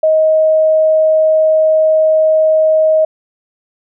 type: tone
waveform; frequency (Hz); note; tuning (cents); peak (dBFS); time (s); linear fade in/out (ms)
sine; 629; D#5; +19; -7; 0.03-3.05; 5
effects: none